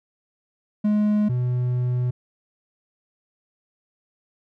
triangle tone pair in turn, 209.9 / 124.16 Hz, G#3 / B2, +19 / +10 cents, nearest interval major sixth, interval 909 cents, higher first, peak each -15 / -18 dBFS, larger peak first, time 0.84-1.29 / 1.29-2.11 s, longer second, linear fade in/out 10 ms, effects none

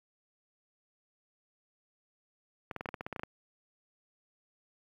clicks, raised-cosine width 0.5 ms, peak -22 dBFS, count 12, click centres 2.712 / 2.763 / 2.809 / 2.858 / 2.889 / 2.942 / 3.009 / 3.065 / 3.127 / 3.162 / 3.195 / 3.234 s, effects high-pass 80 Hz 12 dB/octave + 10-bit

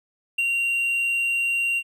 triangle tone with ADSR envelope, 2761 Hz, F7, 20 cents flat, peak -17 dBFS, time 0.38-1.83 s, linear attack 8 ms, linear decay 32 ms, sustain -2 dB, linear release 54 ms, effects none

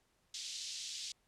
pink band-pass noise, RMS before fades -44 dBFS, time 0.34-1.12 s, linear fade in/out 2 ms, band 3500 to 6900 Hz, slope 24 dB/octave, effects pink hiss -75 dBFS RMS until 1.27 s + low-pass 11000 Hz 12 dB/octave

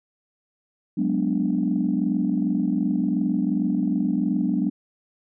sine chord, G# half-diminished seventh, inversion third, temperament equal, 185 / 207.7 / 246.9 / 293.7 Hz, F#3 / G#3 / B3 / D4, 0 / 0 / 0 / 0 cents, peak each -25 dBFS, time 0.97-4.7 s, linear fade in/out 10 ms, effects tanh soft clip ceiling -11 dBFS

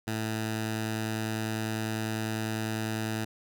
10% pulse tone with notch filter, 110 Hz, A2, in tune, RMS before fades -32 dBFS, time 0.07-3.25 s, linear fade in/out 10 ms, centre 510 Hz, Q 1.6, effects none

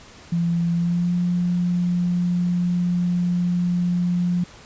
sine tone with pitch glide, 170 to 176.4 Hz, F3 to F3, -46 to +18 cents, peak -18 dBFS, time 0.32-4.44 s, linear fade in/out 5 ms, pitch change +64 cents, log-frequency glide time 0.73-1.15 s, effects pink hiss -45 dBFS RMS until 4.65 s + resampled to 16000 Hz

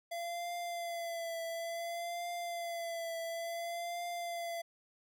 square tone with vibrato, 680 Hz, F5, 46 cents flat, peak -38 dBFS, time 0.11-4.62 s, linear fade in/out 10 ms, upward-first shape triangle, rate 0.57 Hz, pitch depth 45 cents each way, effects none

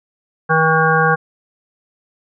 harmonic tone, 160 Hz, D#3, 49 cents sharp, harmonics 1 / 3 / 5 / 7 / 9 / 10, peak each -18 / -18 / -18 / -18 / -18 / -18 dBFS, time 0.49-1.16 s, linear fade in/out 20 ms, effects none

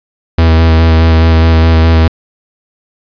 45% pulse tone with vibrato, 81.3 Hz, E2, 23 cents flat, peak -4 dBFS, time 0.38-2.08 s, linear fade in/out 5 ms, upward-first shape square, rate 4.8 Hz, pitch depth 15 cents each way, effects resampled to 11025 Hz + 7-bit

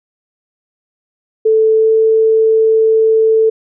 sine tone with pitch glide, 440 to 442.8 Hz, A4 to A4, 0 to +11 cents, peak -7 dBFS, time 1.45-3.5 s, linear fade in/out 10 ms, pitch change +11 cents, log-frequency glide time 1.76-1.91 s, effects none

